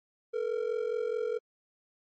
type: ring-modulated tone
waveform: triangle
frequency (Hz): 460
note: A#4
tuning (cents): -23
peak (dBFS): -24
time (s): 0.33-1.39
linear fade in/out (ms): 20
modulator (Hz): 22.4
effects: MP3 32 kbps